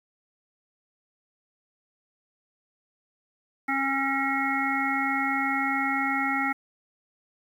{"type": "harmonic tone", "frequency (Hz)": 272.3, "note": "C#4", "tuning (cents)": -31, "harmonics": [1, 3, 5, 7, 8], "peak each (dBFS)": [-30, -30, -30, -30, -30], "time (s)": [3.68, 6.53], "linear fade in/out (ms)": 10, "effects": ["9-bit"]}